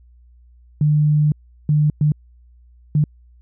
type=tone bursts at uneven times; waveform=sine; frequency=150 Hz; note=D3; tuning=37 cents sharp; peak=-12 dBFS; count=4; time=0.81-1.32 / 1.69-1.9 / 2.01-2.12 / 2.95-3.04 s; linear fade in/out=2 ms; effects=added 60 Hz sine -46 dBFS peak until 3.41 s